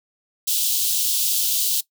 white high-pass noise, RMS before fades -21 dBFS, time 0.47-1.81 s, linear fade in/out 10 ms, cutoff 3000 Hz, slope 48 dB/octave, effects noise-tail reverb RT60 0.1 s tail -19 dB re dry

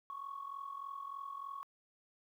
sine tone with amplitude modulation, 1108.7 Hz, C#6, in tune, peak -38 dBFS, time 0.1-1.63 s, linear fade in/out 0 ms, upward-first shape sine, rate 43.3 Hz, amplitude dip 75%, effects tanh soft clip ceiling -35 dBFS + 12-bit

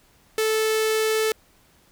sawtooth tone with notch filter, 437.7 Hz, A4, 9 cents flat, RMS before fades -22 dBFS, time 0.38-1.32 s, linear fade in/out 2 ms, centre 950 Hz, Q 1.6, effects pink hiss -58 dBFS RMS until 1.91 s

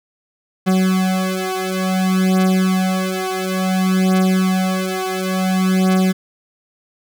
40% pulse beating tone pair, 186.9 / 187.47 Hz, F#3 / F#3, +18 / +23 cents, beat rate 0.57 Hz, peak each -17 dBFS, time 0.66-6.13 s, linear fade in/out 20 ms, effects none

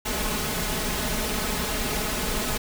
pink noise with comb filter, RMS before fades -27 dBFS, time 0.05-2.58 s, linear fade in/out 10 ms, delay 4.7 ms, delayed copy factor +0.65, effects none

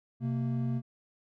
triangle tone pair together, 129.08 / 230 Hz, C3 / A#3, -23 / -23 cents, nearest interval minor seventh, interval 1000 cents, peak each -28 / -31 dBFS, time 0.2-0.82 s, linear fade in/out 50 ms, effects none

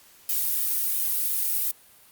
violet noise with flanger, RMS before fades -25 dBFS, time 0.29-1.71 s, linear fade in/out 2 ms, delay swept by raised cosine 1.6 to 2.21 ms, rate 2.9 Hz, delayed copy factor +0.55, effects white hiss -54 dBFS RMS until 2.11 s + Opus 48 kbps

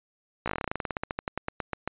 slowing click train, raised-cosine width 0.5 ms, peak -14 dBFS, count 25, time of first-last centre 0.46-1.876 s, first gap 16 ms, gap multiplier 1.1, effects resampled to 8000 Hz

